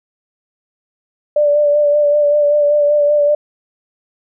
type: tone with vibrato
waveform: sine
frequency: 587.3 Hz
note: D5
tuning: in tune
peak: -9 dBFS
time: 1.36-3.35 s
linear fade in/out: 5 ms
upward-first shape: sine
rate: 5.2 Hz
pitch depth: 25 cents each way
effects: none